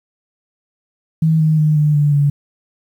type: tone with pitch steps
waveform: sine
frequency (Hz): 159.8 / 156.42 / 153.11 / 149.88 / 146.71 / 143.6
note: D#3 / D#3 / D#3 / D3 / D3 / D3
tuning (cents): +47 / +10 / -28 / +36 / -1 / -39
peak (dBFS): -10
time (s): 1.22-2.3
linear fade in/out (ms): 5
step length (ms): 180
effects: 8-bit